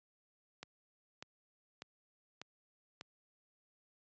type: click train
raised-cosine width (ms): 0.2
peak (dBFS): -28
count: 5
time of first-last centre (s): 0.63-3.011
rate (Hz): 1.68
effects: high-pass 100 Hz 12 dB/octave + resampled to 16000 Hz